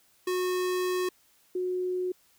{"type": "tone pair in turn", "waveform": ["square", "sine"], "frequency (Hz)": [364.9, 364.9], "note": ["F#4", "F#4"], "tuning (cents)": [-24, -24], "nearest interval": "unison", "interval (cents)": 0, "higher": "neither", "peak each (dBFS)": -27, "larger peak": "neither", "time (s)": [[0.27, 1.09], [1.55, 2.12]], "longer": "first", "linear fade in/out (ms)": 5, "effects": ["white hiss -64 dBFS RMS until 2.38 s"]}